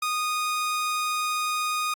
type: tone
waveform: sawtooth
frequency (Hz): 1236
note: D#6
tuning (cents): -12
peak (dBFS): -21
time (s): 0.02-1.94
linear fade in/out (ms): 5
effects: AAC 64 kbps